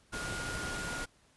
sine tone in noise, 1427 Hz, F6, 37 cents sharp, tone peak -39 dBFS, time 0.12-1.06 s, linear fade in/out 20 ms, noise pink, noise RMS -39 dBFS, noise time 0.12-1.06 s, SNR -3 dB, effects pink hiss -66 dBFS RMS until 1.36 s + resampled to 24000 Hz

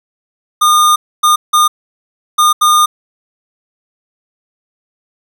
square tone bursts at uneven times, 1217 Hz, D#6, 39 cents flat, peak -7 dBFS, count 5, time 0.61-0.96 / 1.23-1.36 / 1.53-1.68 / 2.38-2.53 / 2.61-2.86 s, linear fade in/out 10 ms, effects none

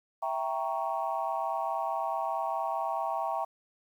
sine chord, E diminished seventh, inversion none, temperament equal, 659.3 / 784 / 932.3 / 1108.7 Hz, E5 / G5 / Bb5 / Db6, 0 / 0 / 0 / 0 cents, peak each -34 / -33 / -34 / -36 dBFS, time 0.22-3.45 s, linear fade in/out 10 ms, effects tanh soft clip ceiling -19 dBFS + 10-bit

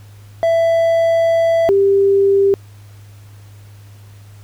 triangle / sine tone pair in turn, 664 / 394.8 Hz, E5 / G4, +12 / +12 cents, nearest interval major sixth, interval 900 cents, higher first, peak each -9 dBFS, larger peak neither, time 0.43-1.69 / 1.69-2.54 s, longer first, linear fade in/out 0 ms, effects added 102 Hz sine -37 dBFS peak until 4.43 s + pink hiss -50 dBFS RMS until 4.43 s

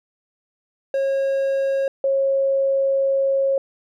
triangle / sine tone pair in turn, 544 / 544 Hz, C#5 / C#5, -33 / -33 cents, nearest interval unison, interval 0 cents, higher neither, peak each -16 dBFS, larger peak neither, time 0.94-1.88 / 2.04-3.58 s, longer second, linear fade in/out 2 ms, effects none

